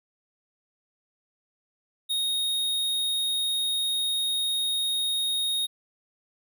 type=tone; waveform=square; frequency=3729 Hz; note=A#7; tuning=in tune; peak=-25 dBFS; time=2.09-5.67 s; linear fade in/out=20 ms; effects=none